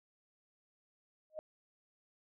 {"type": "tone with exponential growth", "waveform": "sine", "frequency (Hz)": 622.3, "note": "D#5", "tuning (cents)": 0, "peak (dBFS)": -35, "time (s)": [1.3, 1.39], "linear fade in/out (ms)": 0, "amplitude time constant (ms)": 18, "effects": []}